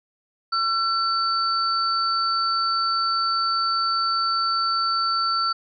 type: tone pair together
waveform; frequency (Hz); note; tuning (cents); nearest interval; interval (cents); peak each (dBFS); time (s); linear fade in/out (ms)
sine; 1350 / 4545; E6 / C#8; +41 / +42; octave + major sixth; 2101; -21 / -25; 0.52-5.53; 10
effects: none